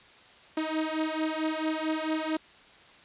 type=beating tone pair; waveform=sawtooth; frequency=312.3 / 316.8 Hz; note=D#4 / D#4; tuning=+7 / +31 cents; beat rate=4.5 Hz; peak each=-27 dBFS; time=0.57-2.37 s; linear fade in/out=5 ms; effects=white hiss -54 dBFS RMS until 3.04 s + resampled to 8000 Hz